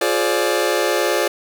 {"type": "chord", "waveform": "sawtooth", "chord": "D half-diminished seventh", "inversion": "first", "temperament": "just", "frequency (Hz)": [352.4, 422.9, 528.6, 587.3], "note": ["F4", "Ab4", "C5", "D5"], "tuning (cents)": [16, 31, 18, 0], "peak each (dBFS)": -18, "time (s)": [0.01, 1.28], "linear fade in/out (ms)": 5, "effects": []}